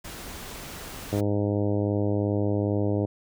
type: noise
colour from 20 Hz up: pink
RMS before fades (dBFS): -39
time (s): 0.04-1.21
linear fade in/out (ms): 10
type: harmonic tone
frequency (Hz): 102.6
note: G#2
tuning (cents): -21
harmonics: 1 / 2 / 3 / 4 / 5 / 6 / 7 / 8 / 9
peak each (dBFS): -26 / -31 / -28 / -31 / -32 / -35 / -42 / -46 / -48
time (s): 1.12-3.06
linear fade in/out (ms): 10
effects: none